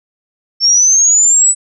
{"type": "linear sweep", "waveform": "sine", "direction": "up", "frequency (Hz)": [5390, 7980], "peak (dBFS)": -6, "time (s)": [0.6, 1.55], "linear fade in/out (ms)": 50, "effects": []}